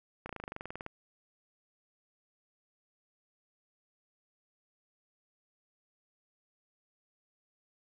slowing click train, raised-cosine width 0.5 ms, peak -25 dBFS, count 15, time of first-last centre 0.26-0.864 s, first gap 33 ms, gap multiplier 1.04, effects none

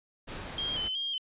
pink noise, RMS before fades -40 dBFS, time 0.27-0.89 s, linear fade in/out 20 ms
sine tone with vibrato, 3136 Hz, G7, in tune, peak -30 dBFS, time 0.58-1.18 s, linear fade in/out 2 ms, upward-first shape square, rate 2.7 Hz, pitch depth 46 cents each way
effects resampled to 8000 Hz

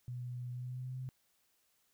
sine tone with pitch glide, 123.4 to 128.94 Hz, B2 to C3, -1 to -25 cents, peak -39 dBFS, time 0.08-1.09 s, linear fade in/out 0 ms, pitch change +76 cents, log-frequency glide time 0.51-0.95 s, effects white hiss -75 dBFS RMS until 1.93 s

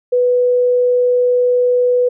sine tone, 493.9 Hz, B4, in tune, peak -10 dBFS, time 0.12-2.09 s, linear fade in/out 10 ms, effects none

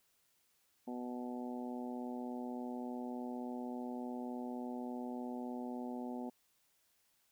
harmonic tone, 123.47 Hz, B2, in tune, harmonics 2 / 3 / 4 / 5 / 6 / 7, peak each -41 / -49 / -51 / -52 / -51 / -52 dBFS, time 0.87-6.3 s, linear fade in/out 10 ms, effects white hiss -75 dBFS RMS until 7.31 s

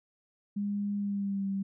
sine tone with pitch glide, 203.4 to 195.57 Hz, G#3 to G3, -36 to -4 cents, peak -29 dBFS, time 0.56-1.63 s, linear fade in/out 10 ms, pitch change -68 cents, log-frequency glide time 0.97-1.47 s, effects none

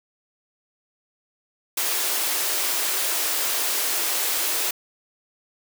white high-pass noise, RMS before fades -24 dBFS, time 1.77-4.71 s, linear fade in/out 5 ms, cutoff 300 Hz, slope 48 dB/octave, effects none

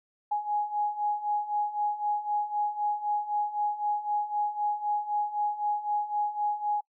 sine beating tone pair, 830.6 / 834.5 Hz, G#5 / G#5, 0 / +8 cents, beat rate 3.9 Hz, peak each -32 / -28 dBFS, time 0.31-6.81 s, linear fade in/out 10 ms, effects noise-tail reverb RT60 0.1 s tail -24 dB re dry

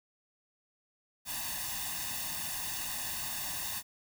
white noise with comb filter, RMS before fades -37 dBFS, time 1.25-3.83 s, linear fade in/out 50 ms, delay 1.1 ms, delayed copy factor +0.9, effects none

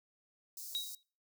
white high-pass noise, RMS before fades -46 dBFS, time 0.57-0.95 s, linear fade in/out 2 ms, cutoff 4500 Hz, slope 48 dB/octave
sine tone with exponential decay, 3831 Hz, A#7, 47 cents sharp, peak -31 dBFS, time 0.75-1.03 s, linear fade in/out 0 ms, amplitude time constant 59 ms
effects noise-tail reverb RT60 0.4 s tail -26 dB re dry

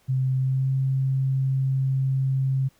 sine tone with pitch glide, 130.9 to 133.5 Hz, C3 to C3, +1 to +35 cents, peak -20 dBFS, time 0.08-2.69 s, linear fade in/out 20 ms, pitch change +34 cents, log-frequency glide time 0.37-0.71 s, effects pink hiss -62 dBFS RMS until 2.79 s

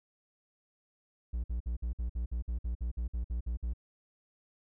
triangle tone bursts, 59 Hz, A#1, 22 cents sharp, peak -29 dBFS, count 15, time 1.33-3.736 s, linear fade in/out 10 ms, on 110 ms, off 54 ms, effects none

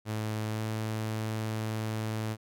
sawtooth tone with pitch glide, 108.4 to 109.72 Hz, A2 to A2, -25 to -4 cents, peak -27 dBFS, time 0.05-2.37 s, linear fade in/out 50 ms, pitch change +21 cents, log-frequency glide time 0.48-0.62 s, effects none

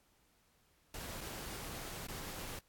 pink noise with dropouts, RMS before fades -45 dBFS, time 0.94-2.59 s, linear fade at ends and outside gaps 2 ms, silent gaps 1.208-1.212 / 2.068-2.084 s, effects pink hiss -72 dBFS RMS until 2.68 s + AAC 64 kbps

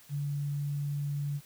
sine tone with quantisation, 143.7 Hz, D3, 37 cents flat, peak -30 dBFS, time 0.09-1.41 s, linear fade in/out 50 ms, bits 10, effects white hiss -57 dBFS RMS until 1.45 s

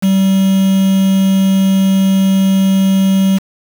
triangle tone with quantisation, 192.5 Hz, G3, 31 cents flat, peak -6 dBFS, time 0.02-3.39 s, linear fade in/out 20 ms, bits 4, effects none

